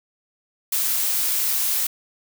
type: noise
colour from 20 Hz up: blue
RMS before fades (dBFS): -22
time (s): 0.72-1.87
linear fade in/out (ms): 5
effects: none